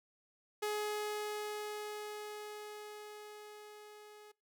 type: tone with level ramp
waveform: sawtooth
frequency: 420.7 Hz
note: G#4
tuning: 22 cents sharp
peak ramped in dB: -30 to -50 dBFS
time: 0.62-4.32 s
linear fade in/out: 10 ms
effects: noise-tail reverb RT60 0.3 s tail -24 dB re dry